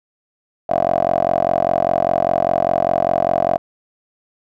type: tone with band-pass filter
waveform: 10% pulse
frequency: 45 Hz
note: F#1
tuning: 47 cents flat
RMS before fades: -17 dBFS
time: 0.69-3.58 s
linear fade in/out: 10 ms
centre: 670 Hz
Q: 6.8
effects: none